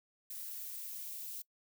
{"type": "noise with high-pass filter sweep", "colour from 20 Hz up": "violet", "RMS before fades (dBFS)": -44, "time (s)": [0.3, 1.42], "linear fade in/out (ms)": 5, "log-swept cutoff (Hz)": [1100, 2800], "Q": 1.1, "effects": ["noise-tail reverb RT60 0.1 s tail -23 dB re dry"]}